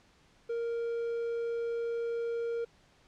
triangle tone, 466.2 Hz, A#4, in tune, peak -29 dBFS, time 0.49-2.65 s, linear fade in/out 10 ms, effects pink hiss -64 dBFS RMS until 3.07 s + low-pass 6000 Hz 12 dB/octave

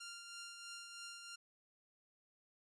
10% pulse tone with tremolo, 1393 Hz, F6, 5 cents flat, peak -39 dBFS, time 0-1.36 s, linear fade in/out 10 ms, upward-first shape triangle, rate 3.1 Hz, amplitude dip 45%, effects resampled to 22050 Hz

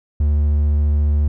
triangle tone, 73.8 Hz, D2, 9 cents sharp, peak -11 dBFS, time 0.2-1.28 s, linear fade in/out 5 ms, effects none

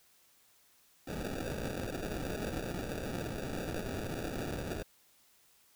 white noise with sample-and-hold, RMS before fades -38 dBFS, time 1.07-4.83 s, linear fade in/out 10 ms, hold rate 1050 Hz, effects white hiss -66 dBFS RMS until 5.75 s

